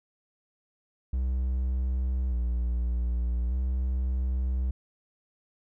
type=tone with vibrato; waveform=triangle; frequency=61.74 Hz; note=B1; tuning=in tune; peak=-23 dBFS; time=1.13-4.71 s; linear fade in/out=5 ms; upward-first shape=square; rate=0.42 Hz; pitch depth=55 cents each way; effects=none